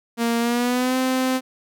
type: tone with pitch glide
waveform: sawtooth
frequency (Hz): 233.1 to 258.6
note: A#3 to C4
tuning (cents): 0 to -20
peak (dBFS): -15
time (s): 0.17-1.41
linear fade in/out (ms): 50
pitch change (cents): +180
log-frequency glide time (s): 0.39-0.97
effects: none